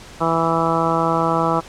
harmonic tone, 164.81 Hz, E3, in tune, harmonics 1 / 2 / 3 / 4 / 5 / 6 / 7 / 8, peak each -24 / -24 / -24 / -24 / -24 / -24 / -24 / -24 dBFS, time 0.2-1.61 s, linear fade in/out 20 ms, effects pink hiss -40 dBFS RMS until 1.68 s + low-pass 8000 Hz 12 dB/octave

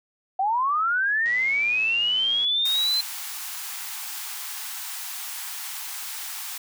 sine linear sweep, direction up, 740 to 4126 Hz, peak -20 dBFS, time 0.39-3.01 s, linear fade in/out 5 ms
click train, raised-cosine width 0.2 ms, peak -25 dBFS, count 135, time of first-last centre 1.26-2.446 s, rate 113 Hz
white high-pass noise, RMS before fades -34 dBFS, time 2.65-6.58 s, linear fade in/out 5 ms, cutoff 740 Hz, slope 96 dB/octave
effects none

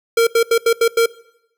square tone bursts at uneven times, 461 Hz, A#4, 19 cents flat, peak -11 dBFS, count 6, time 0.17-0.27 / 0.35-0.43 / 0.51-0.58 / 0.66-0.73 / 0.81-0.88 / 0.97-1.06 s, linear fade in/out 5 ms, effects noise-tail reverb RT60 0.8 s tail -21 dB re dry

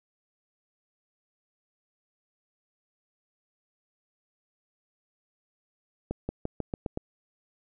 accelerating click train, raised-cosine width 2 ms, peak -17 dBFS, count 7, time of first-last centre 6.11-6.974 s, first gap 180 ms, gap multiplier 0.91, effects none

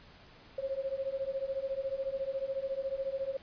sine beating tone pair, 532 / 546 Hz, C5 / C#5, +29 / -26 cents, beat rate 14 Hz, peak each -36 / -35 dBFS, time 0.58-3.37 s, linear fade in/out 5 ms, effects pink hiss -56 dBFS RMS until 3.42 s + resampled to 11025 Hz

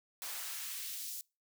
white noise with high-pass filter sweep, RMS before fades -42 dBFS, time 0.22-1.21 s, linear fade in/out 0 ms, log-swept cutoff 590 to 5800 Hz, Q 0.82, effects noise-tail reverb RT60 0.3 s tail -26 dB re dry

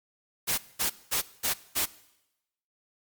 white noise bursts, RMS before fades -27 dBFS, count 5, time 0.47-1.86 s, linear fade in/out 20 ms, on 110 ms, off 210 ms, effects noise-tail reverb RT60 0.9 s tail -19 dB re dry + Opus 48 kbps

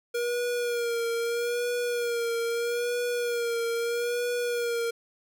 square tone with vibrato, 474.5 Hz, A#4, 31 cents sharp, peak -27 dBFS, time 0.14-4.91 s, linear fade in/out 10 ms, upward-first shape sine, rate 0.78 Hz, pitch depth 38 cents each way, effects none

